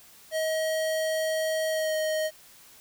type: tone with pitch glide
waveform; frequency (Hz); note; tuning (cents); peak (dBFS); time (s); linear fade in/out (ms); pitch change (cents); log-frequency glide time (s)
square; 634 to 624.9; D#5 to D#5; +32 to +7; -26; 0.31-2.31; 50; -25; 1.7-1.95
effects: white hiss -53 dBFS RMS until 2.8 s